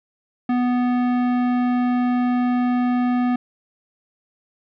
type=tone with tanh clipping; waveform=sine; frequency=246.9 Hz; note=B3; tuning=in tune; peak=-19 dBFS; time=0.49-3.36 s; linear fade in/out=5 ms; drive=16 dB; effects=none